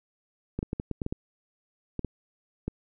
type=clicks; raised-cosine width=3 ms; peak=-17 dBFS; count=11; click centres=0.59 / 0.629 / 0.731 / 0.799 / 0.913 / 1.018 / 1.064 / 1.125 / 1.993 / 2.047 / 2.68 s; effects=none